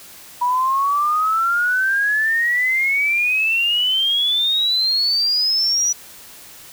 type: exponential sweep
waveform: sine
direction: up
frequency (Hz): 966 to 5900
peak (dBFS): -15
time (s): 0.41-5.93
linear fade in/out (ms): 10
effects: white hiss -41 dBFS RMS until 6.72 s